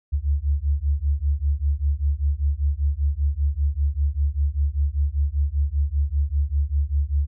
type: beating tone pair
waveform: sine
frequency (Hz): 69.3 / 74.4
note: C#2 / D2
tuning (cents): 0 / +23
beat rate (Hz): 5.1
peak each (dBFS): -22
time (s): 0.12-7.27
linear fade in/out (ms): 20
effects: none